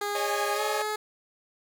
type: tone with pitch glide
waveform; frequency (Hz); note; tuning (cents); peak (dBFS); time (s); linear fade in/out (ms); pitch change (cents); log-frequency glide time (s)
15% pulse; 410 to 425.7; G#4 to G#4; -22 to +43; -22; 0.01-0.96; 5; +65; 0.55-0.61
type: chord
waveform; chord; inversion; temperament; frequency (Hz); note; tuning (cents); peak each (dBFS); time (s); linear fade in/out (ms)
sawtooth; C# suspended second; none; equal with one note detuned; 554.4 / 614.8 / 830.6; C#5 / D#5 / G#5; 0 / -21 / 0; -30; 0.15-0.82; 2
effects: none